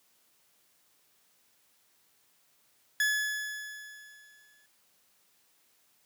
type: tone with exponential decay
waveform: 40% pulse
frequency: 1706 Hz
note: G#6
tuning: 46 cents sharp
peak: -23 dBFS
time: 3-4.66 s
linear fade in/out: 2 ms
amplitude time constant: 360 ms
effects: white hiss -68 dBFS RMS until 6.05 s + high-pass 100 Hz 12 dB/octave